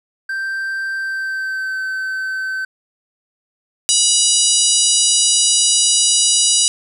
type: tone with pitch glide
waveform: triangle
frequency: 1568 to 1535.7 Hz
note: G6 to G6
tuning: 0 to -36 cents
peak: -18 dBFS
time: 0.29-2.65 s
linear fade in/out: 5 ms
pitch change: -36 cents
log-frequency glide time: 0.96-1.8 s
type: harmonic tone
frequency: 972 Hz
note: B5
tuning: 28 cents flat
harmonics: 3 / 4 / 5 / 6 / 7 / 8 / 9 / 10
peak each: -20 / -20 / -20 / -20 / -20 / -20 / -20 / -20 dBFS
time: 3.89-6.68 s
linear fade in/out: 0 ms
effects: none